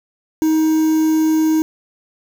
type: tone with quantisation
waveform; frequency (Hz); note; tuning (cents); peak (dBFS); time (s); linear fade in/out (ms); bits
triangle; 315.4; D#4; +24; -10; 0.42-1.62; 0; 5
effects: none

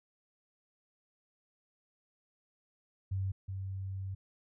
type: tone pair in turn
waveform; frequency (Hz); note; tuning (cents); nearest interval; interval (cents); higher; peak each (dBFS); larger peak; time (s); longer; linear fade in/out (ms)
sine; 96 / 96; G2 / G2; -36 / -36; unison; 0; neither; -31 / -36; first; 3.11-3.32 / 3.48-4.15; second; 10
effects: none

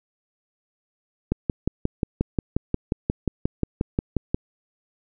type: click train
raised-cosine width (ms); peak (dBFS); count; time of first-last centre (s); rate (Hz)
3; -8; 18; 1.32-4.345; 5.62
effects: none

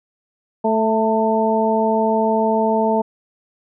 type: harmonic tone with a mistuned harmonic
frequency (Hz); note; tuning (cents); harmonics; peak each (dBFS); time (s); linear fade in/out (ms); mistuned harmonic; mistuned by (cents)
220; A3; 0; 1 / 2 / 3 / 4; -20 / -20 / -20 / -20; 0.64-3.02; 10; 4; +26
effects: none

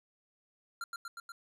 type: tone with echo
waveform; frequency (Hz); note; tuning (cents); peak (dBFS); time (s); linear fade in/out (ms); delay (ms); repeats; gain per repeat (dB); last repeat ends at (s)
square; 1380; F6; -21; -37; 0.81-0.84; 2; 120; 4; -2; 1.32
effects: low-pass 12000 Hz 12 dB/octave

